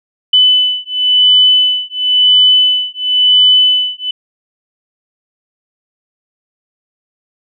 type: beating tone pair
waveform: sine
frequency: 3000 / 3000.96 Hz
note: F#7 / F#7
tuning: +23 / +24 cents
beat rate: 0.96 Hz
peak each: -10 dBFS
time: 0.33-4.11 s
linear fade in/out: 5 ms
effects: none